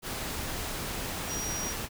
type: tone in noise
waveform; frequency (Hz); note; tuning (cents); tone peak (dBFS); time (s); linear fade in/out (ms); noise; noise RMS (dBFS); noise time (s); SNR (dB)
sine; 5730; F8; +44; -34; 1.27-1.75; 50; pink; -35; 0.02-1.89; -2
effects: none